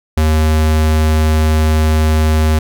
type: tone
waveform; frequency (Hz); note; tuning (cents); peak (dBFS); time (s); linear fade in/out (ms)
square; 78; D#2; +5; -10; 0.17-2.59; 5
effects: none